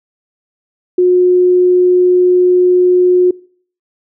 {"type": "tone", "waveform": "sine", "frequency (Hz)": 361.4, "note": "F#4", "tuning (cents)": -41, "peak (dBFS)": -6, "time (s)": [0.98, 3.31], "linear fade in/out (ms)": 5, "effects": ["noise-tail reverb RT60 0.5 s tail -23 dB re dry"]}